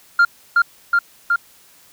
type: tone with echo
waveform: sine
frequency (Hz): 1396.9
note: F6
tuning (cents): 0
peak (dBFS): -6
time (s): 0.19-0.25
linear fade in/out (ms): 5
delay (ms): 370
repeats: 3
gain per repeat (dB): -2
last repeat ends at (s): 1.36
effects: tanh soft clip ceiling -8 dBFS + white hiss -50 dBFS RMS until 1.92 s